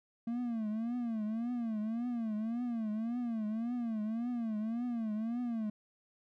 triangle tone with vibrato, 228.1 Hz, A#3, 37 cents flat, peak -31 dBFS, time 0.27-5.7 s, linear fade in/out 5 ms, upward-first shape triangle, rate 1.8 Hz, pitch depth 150 cents each way, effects none

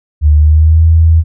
sine tone with pitch glide, 75 to 81.32 Hz, D2 to E2, +37 to -23 cents, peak -3 dBFS, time 0.21-1.24 s, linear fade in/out 50 ms, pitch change +140 cents, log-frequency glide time 0.36-0.84 s, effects none

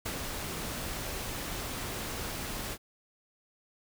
pink noise with ADSR envelope, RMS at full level -34 dBFS, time 0.05-2.78 s, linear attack 12 ms, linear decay 63 ms, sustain -3 dB, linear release 56 ms, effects none

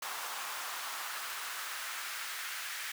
pink noise with high-pass filter sweep, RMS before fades -40 dBFS, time 0.02-2.92 s, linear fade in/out 5 ms, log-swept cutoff 970 to 1700 Hz, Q 1.8, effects none

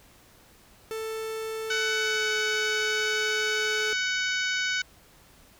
45% pulse tone with pitch glide, 442.2 to 430.6 Hz, A4 to A4, +9 to -37 cents, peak -31 dBFS, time 0.91-3.93 s, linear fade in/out 0 ms, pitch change -46 cents, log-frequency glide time 1.67-2.32 s
harmonic tone, 748 Hz, F#5, 19 cents sharp, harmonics 2 / 3 / 4 / 5 / 6 / 7 / 8 / 9, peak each -28 / -32 / -34 / -36 / -38 / -39 / -40 / -41 dBFS, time 1.7-4.82 s, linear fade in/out 5 ms
effects pink hiss -56 dBFS RMS until 5.59 s

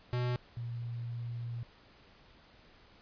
square / sine tone pair in turn, 123.3 / 118.37 Hz, B2 / A#2, -2 / +27 cents, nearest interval minor second, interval 71 cents, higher first, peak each -31 / -36 dBFS, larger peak first, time 0.13-0.36 / 0.57-1.63 s, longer second, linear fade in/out 0 ms, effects pink hiss -60 dBFS RMS until 3.01 s + resampled to 11025 Hz

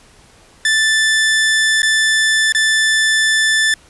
sawtooth tone with dropouts, 1760 Hz, A6, in tune, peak -8 dBFS, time 0.65-3.74 s, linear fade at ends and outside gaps 2 ms, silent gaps 1.82-1.83 / 2.523-2.548 s, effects pink hiss -47 dBFS RMS until 3.89 s + resampled to 24000 Hz

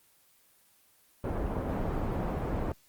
pink low-pass noise, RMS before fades -32 dBFS, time 1.24-2.72 s, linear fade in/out 2 ms, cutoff 840 Hz, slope 12 dB/octave, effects white hiss -64 dBFS RMS until 2.88 s + Opus 24 kbps

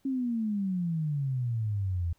sine exponential sweep, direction down, 274.1 to 82.3 Hz, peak -27 dBFS, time 0.05-2.13 s, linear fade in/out 5 ms, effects pink hiss -70 dBFS RMS until 2.18 s

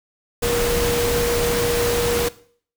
sine tone in noise, 476.2 Hz, A#4, 37 cents sharp, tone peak -20 dBFS, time 0.42-2.29 s, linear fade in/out 10 ms, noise pink, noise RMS -23 dBFS, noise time 0.42-2.29 s, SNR 0 dB, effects noise-tail reverb RT60 0.5 s tail -18 dB re dry

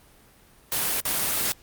white noise with dropouts, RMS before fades -25 dBFS, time 0.72-1.52 s, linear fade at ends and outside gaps 0 ms, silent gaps 1.003-1.053 s, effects pink hiss -55 dBFS RMS until 1.62 s + Opus 32 kbps

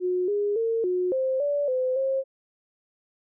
sine tone with pitch steps, 363 / 410.4 / 455 / 362.8 / 524 / 577 / 512 / 535 Hz, F#4 / G#4 / A#4 / F#4 / C5 / D5 / C5 / C5, -33 / -21 / -42 / -34 / +2 / -31 / -38 / +38 cents, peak -22 dBFS, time 0-2.24 s, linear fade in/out 50 ms, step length 280 ms, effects none

